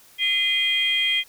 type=tone cluster; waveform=sine; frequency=2049 / 2455 / 3220 Hz; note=C7 / D#7 / G7; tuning=-37 / -24 / +46 cents; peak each=-24 / -26 / -20 dBFS; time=0.18-1.24 s; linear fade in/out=50 ms; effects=tanh soft clip ceiling -11 dBFS + white hiss -52 dBFS RMS until 1.28 s